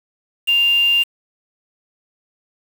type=tone with quantisation; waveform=sine; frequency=2794 Hz; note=F7; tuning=in tune; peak=-12 dBFS; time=0.47-1.04 s; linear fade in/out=20 ms; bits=5; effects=none